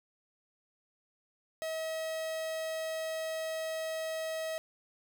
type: tone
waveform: 45% pulse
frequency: 640 Hz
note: D#5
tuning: 49 cents sharp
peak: -34 dBFS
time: 1.62-4.58 s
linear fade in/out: 0 ms
effects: none